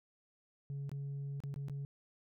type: tone with dropouts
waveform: sine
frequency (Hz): 140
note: C#3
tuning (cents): +18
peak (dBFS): -36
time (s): 0.7-1.85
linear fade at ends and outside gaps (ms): 0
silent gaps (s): 0.894-0.916 / 1.403-1.437 / 1.541-1.561 / 1.684-1.697
effects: tanh soft clip ceiling -37 dBFS